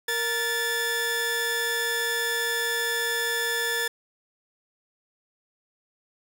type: tone pair together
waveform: sawtooth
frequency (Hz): 466.2 / 1745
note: A#4 / A6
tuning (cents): 0 / -15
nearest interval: octave + major seventh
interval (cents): 2285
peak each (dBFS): -27 / -22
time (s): 0.08-3.88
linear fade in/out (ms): 5
effects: none